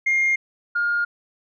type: tone pair in turn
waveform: sine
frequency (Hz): 2124 / 1417.6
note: C7 / F6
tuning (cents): +25 / +25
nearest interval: perfect fifth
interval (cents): 700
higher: first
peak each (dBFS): -15 / -18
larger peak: first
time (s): 0.06-0.36 / 0.75-1.05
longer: neither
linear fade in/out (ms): 10
effects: tanh soft clip ceiling -14 dBFS